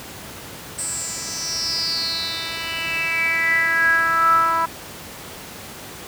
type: tone with band-pass filter sweep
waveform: 10% pulse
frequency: 329.6 Hz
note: E4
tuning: in tune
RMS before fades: -21 dBFS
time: 0.78-4.66 s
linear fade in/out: 10 ms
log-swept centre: 8400 to 1100 Hz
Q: 9
effects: pink hiss -36 dBFS RMS until 6.07 s + high-pass 80 Hz 12 dB/octave